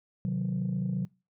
sine chord, C diminished, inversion none, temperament equal, 130.81 / 155.56 / 185 Hz, C3 / Eb3 / Gb3, 0 / 0 / 0 cents, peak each -31 / -34 / -28 dBFS, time 0.25-1.05 s, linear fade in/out 0 ms, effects noise-tail reverb RT60 0.3 s tail -24 dB re dry + tanh soft clip ceiling -23 dBFS

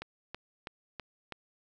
click train, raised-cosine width 0.3 ms, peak -23 dBFS, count 5, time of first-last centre 0.02-1.323 s, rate 3.07 Hz, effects none

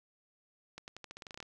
accelerating click train, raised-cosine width 0.2 ms, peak -28 dBFS, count 13, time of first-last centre 0.78-1.427 s, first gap 99 ms, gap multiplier 0.88, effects none

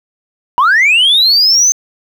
sine linear sweep, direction up, 933 to 6300 Hz, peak -4 dBFS, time 0.58-1.72 s, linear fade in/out 0 ms, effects tanh soft clip ceiling -4 dBFS + 7-bit

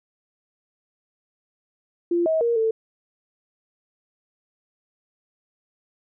sine tone with pitch steps, 344.8 / 639 / 468.9 / 445.6 Hz, F4 / D#5 / A#4 / A4, -22 / +46 / +10 / +22 cents, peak -18 dBFS, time 2.11-2.71 s, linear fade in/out 5 ms, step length 150 ms, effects none

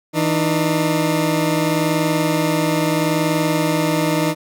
20% pulse tone pair together, 161.58 / 302.4 Hz, E3 / D#4, -34 / -49 cents, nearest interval major seventh, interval 1085 cents, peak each -14 dBFS, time 0.13-4.35 s, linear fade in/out 50 ms, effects none

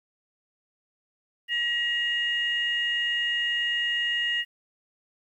sine tone pair together, 1905.3 / 2853 Hz, A#6 / F7, +37 / +36 cents, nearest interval perfect fifth, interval 699 cents, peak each -26 dBFS, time 1.48-4.45 s, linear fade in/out 50 ms, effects tanh soft clip ceiling -16 dBFS + 10-bit

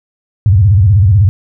sine tone with vibrato, 98 Hz, G2, in tune, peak -4 dBFS, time 0.46-1.29 s, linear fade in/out 0 ms, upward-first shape square, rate 16 Hz, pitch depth 180 cents each way, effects none

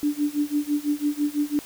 sine tone with tremolo, 293.7 Hz, D4, in tune, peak -18 dBFS, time 0.03-1.59 s, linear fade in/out 0 ms, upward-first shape sine, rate 6 Hz, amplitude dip 95%, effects white hiss -43 dBFS RMS until 1.65 s

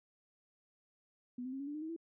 sine tone with pitch steps, 246.9 / 257.5 / 268.6 / 280.2 / 292.3 / 304.8 / 318 / 331.7 Hz, B3 / C4 / C4 / C#4 / D4 / D#4 / D#4 / E4, 0 / -28 / +46 / +19 / -8 / -36 / +38 / +11 cents, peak -39 dBFS, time 1.38-1.964 s, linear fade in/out 5 ms, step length 73 ms, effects none

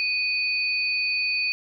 sine tone pair together, 2489 / 4512 Hz, D#7 / C#8, 0 / +30 cents, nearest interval minor seventh, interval 1030 cents, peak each -23 / -28 dBFS, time 0-1.52 s, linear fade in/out 0 ms, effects none

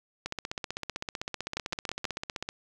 two click trains, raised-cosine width 0.2 ms, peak -16 / -13 dBFS, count 36 / 4, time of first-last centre 0.26-2.489 / 1.57-2.052 s, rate 15.7 / 6.22 Hz, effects 9-bit

